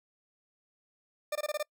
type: tone bursts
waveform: 40% pulse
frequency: 599 Hz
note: D5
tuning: 34 cents sharp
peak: -29 dBFS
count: 6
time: 1.32-1.629 s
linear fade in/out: 5 ms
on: 34 ms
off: 21 ms
effects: noise-tail reverb RT60 0.1 s tail -26 dB re dry